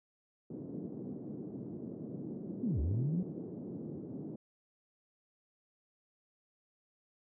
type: band-pass noise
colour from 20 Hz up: white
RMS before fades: -43 dBFS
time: 0.5-4.36 s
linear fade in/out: 5 ms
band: 140 to 340 Hz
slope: 24 dB/octave
type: linear two-way sweep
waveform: sine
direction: down then up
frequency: 268.7 to 65.41 to 191.6 Hz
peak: -30 dBFS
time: 2.63-3.23 s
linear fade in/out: 5 ms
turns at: 2.8 s
effects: none